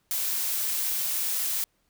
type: noise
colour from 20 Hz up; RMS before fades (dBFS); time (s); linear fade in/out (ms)
blue; -28; 0.11-1.64; 0
effects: pink hiss -71 dBFS RMS until 1.89 s